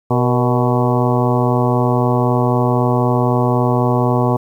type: harmonic tone with a mistuned harmonic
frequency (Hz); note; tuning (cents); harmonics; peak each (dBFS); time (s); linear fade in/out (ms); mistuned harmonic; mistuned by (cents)
123.9; B2; +6; 1 / 2 / 3 / 4 / 5 / 6 / 7 / 8 / 9; -16 / -19 / -21 / -22 / -23 / -24 / -24 / -25 / -26; 0.1-4.37; 10; 4; -63
effects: 8-bit